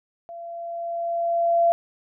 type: tone with level ramp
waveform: sine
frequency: 681 Hz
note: F5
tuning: 44 cents flat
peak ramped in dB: -35 to -14 dBFS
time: 0.29-1.72 s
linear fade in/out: 0 ms
effects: none